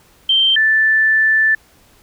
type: tone pair in turn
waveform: sine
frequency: 3136 / 1760 Hz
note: G7 / A6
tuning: 0 / 0 cents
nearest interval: minor seventh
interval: 1000 cents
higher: first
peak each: -10 dBFS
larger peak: neither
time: 0.29-0.56 / 0.56-1.55 s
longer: second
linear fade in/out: 5 ms
effects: pink hiss -51 dBFS RMS until 2.02 s

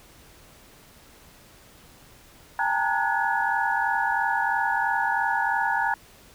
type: tone cluster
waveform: sine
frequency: 798 / 888 / 931 / 1458 / 1687 Hz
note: G5 / A5 / A#5 / F#6 / G#6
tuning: +31 / +16 / -2 / -26 / +27 cents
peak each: -28 dBFS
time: 2.59-5.94 s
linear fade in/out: 2 ms
effects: pink hiss -52 dBFS RMS until 6.34 s

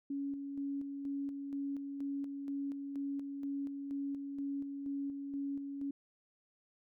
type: tone with tremolo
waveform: sine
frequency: 279.4 Hz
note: C#4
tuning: 14 cents sharp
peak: -35 dBFS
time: 0.1-5.91 s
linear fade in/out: 5 ms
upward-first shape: square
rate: 2.1 Hz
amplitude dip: 40%
effects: none

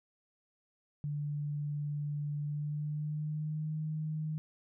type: tone with pitch glide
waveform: sine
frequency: 146.83 to 155.11 Hz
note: D3 to D#3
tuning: 0 to -5 cents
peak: -33 dBFS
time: 1.04-4.38 s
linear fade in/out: 0 ms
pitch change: +95 cents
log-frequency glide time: 2.41-3.75 s
effects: none

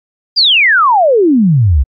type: exponential sweep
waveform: sine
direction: down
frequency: 4978 to 60.6 Hz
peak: -5 dBFS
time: 0.36-1.84 s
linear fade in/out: 20 ms
effects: MP3 48 kbps

